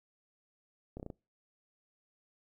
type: slowing click train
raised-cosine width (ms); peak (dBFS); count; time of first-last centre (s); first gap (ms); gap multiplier
2; -29; 5; 0.97-1.102; 28; 1.11
effects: noise-tail reverb RT60 0.3 s tail -25 dB re dry